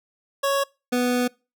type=tone pair in turn; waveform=25% pulse; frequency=554.4 / 247 Hz; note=C#5 / B3; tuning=0 / 0 cents; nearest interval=octave + major second; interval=1400 cents; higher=first; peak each=-16 dBFS; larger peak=neither; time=0.43-0.64 / 0.92-1.28 s; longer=second; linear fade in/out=10 ms; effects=noise-tail reverb RT60 0.3 s tail -25 dB re dry